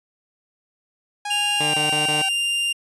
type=tone with pitch glide; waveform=sawtooth; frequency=824 to 773.3 Hz; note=G#5 to G5; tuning=-14 to -24 cents; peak=-22 dBFS; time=1.25-2.29 s; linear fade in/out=5 ms; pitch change=-110 cents; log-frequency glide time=1.6-1.79 s
type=tone; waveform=45% pulse; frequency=2794 Hz; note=F7; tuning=in tune; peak=-20 dBFS; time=1.3-2.73 s; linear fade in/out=10 ms
type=tone bursts; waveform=10% pulse; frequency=150 Hz; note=D3; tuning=37 cents sharp; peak=-17 dBFS; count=4; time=1.6-2.22 s; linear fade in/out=5 ms; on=140 ms; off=20 ms
effects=resampled to 24000 Hz